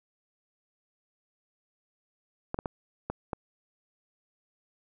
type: clicks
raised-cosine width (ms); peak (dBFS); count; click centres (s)
1; -17; 5; 2.544 / 2.589 / 2.658 / 3.1 / 3.332
effects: none